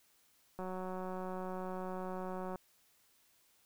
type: click train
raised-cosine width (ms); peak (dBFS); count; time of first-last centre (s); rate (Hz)
1; -29; 365; 0.59-2.558; 185
effects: white hiss -70 dBFS RMS until 3.65 s